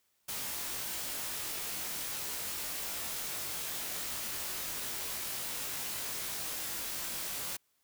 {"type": "noise with comb filter", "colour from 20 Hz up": "white", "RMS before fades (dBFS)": -38, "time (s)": [0.28, 7.57], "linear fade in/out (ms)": 10, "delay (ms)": 20, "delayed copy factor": -0.95, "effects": ["white hiss -75 dBFS RMS until 7.83 s"]}